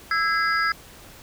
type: tone cluster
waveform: sine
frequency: 1319 / 1646 / 2045 / 4900 Hz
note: E6 / G#6 / C7 / D#8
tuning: +1 / -16 / -40 / -27 cents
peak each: -23 / -23 / -29 / -31 dBFS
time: 0.11-0.72 s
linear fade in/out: 2 ms
effects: pink hiss -46 dBFS RMS until 1.22 s